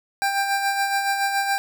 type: tone with tremolo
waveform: 25% pulse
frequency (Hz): 792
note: G5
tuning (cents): +18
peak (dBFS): -15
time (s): 0.22-1.58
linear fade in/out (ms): 0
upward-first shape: sine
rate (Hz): 7.1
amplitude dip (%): 45
effects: none